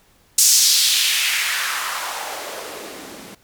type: noise with band-pass filter sweep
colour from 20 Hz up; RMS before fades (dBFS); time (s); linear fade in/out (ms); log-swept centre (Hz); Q
blue; -20; 0.38-3.35; 5; 6800 to 200; 1.9
effects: pink hiss -56 dBFS RMS until 3.43 s